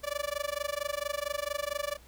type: tone with amplitude modulation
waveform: sawtooth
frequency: 581 Hz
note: D5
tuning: 19 cents flat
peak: -24 dBFS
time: 0.03-1.97 s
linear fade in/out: 20 ms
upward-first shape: sine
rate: 24.4 Hz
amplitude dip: 100%
effects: added 60 Hz sine -54 dBFS peak until 2.07 s + pink hiss -58 dBFS RMS until 2.07 s